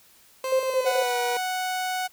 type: tone with pitch glide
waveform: 30% pulse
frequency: 523.3 to 482.6 Hz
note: C5 to B4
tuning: 0 to -40 cents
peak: -24 dBFS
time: 0.44-1.37 s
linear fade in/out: 2 ms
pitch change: -140 cents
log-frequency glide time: 0.62-1.19 s
type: tone bursts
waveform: sine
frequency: 523.3 Hz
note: C5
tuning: in tune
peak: -21 dBFS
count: 5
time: 0.52-1.027 s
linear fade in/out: 5 ms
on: 75 ms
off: 33 ms
type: tone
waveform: sawtooth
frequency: 740 Hz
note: F#5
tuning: in tune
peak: -22 dBFS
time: 0.85-2.08 s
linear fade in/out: 20 ms
effects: white hiss -56 dBFS RMS until 2.12 s